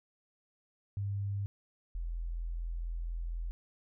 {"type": "tone pair in turn", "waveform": "sine", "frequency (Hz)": [100.1, 42.09], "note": ["G2", "E1"], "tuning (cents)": [37, 37], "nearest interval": "octave + minor third", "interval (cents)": 1500, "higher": "first", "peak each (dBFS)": [-32, -34], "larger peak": "first", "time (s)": [[0.97, 1.46], [1.95, 3.51]], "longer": "second", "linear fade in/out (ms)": 0, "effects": []}